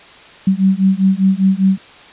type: beating tone pair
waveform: sine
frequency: 189 / 194 Hz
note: F#3 / G3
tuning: +37 / -18 cents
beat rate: 5 Hz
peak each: -13 dBFS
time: 0.47-1.78 s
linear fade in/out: 5 ms
effects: white hiss -40 dBFS RMS until 2.12 s + resampled to 8000 Hz